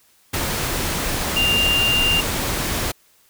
sine tone in noise, 2794 Hz, F7, in tune, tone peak -16 dBFS, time 1.36-2.21 s, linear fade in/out 10 ms, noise pink, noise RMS -23 dBFS, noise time 0.33-2.92 s, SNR +4 dB, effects white hiss -57 dBFS RMS until 3.29 s

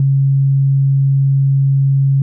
sine tone, 136.9 Hz, C#3, 21 cents flat, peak -9 dBFS, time 0-2.22 s, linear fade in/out 2 ms, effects none

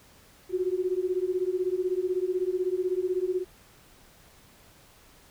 sine beating tone pair, 359.1 / 375.1 Hz, F4 / F#4, +48 / +24 cents, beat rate 16 Hz, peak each -28 dBFS, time 0.49-3.45 s, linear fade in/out 50 ms, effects pink hiss -56 dBFS RMS until 5.3 s

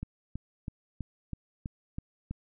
click train, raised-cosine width 5 ms, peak -23 dBFS, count 8, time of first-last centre 0.03-2.31 s, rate 3.07 Hz, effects none

